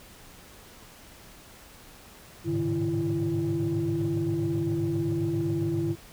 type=tone cluster; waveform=sine; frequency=103.2 / 110.7 / 134.9 / 152.8 / 335.9 Hz; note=G#2 / A2 / C#3 / D#3 / E4; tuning=-10 / +11 / -47 / -31 / +33 cents; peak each=-32 / -35 / -34 / -30 / -26 dBFS; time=2.44-5.96 s; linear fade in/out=50 ms; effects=tanh soft clip ceiling -19 dBFS + pink hiss -50 dBFS RMS until 6.12 s